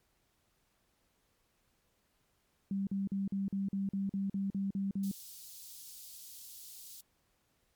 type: tone bursts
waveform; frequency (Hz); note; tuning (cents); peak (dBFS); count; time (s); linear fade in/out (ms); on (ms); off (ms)
sine; 196; G3; 0; -31; 12; 2.71-5.114; 2; 160; 44
type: high-pass noise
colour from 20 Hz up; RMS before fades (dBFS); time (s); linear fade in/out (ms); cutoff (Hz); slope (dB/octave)
white; -50; 5.03-7.01; 5; 3800; 24
effects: pink hiss -75 dBFS RMS until 7.75 s + MP3 96 kbps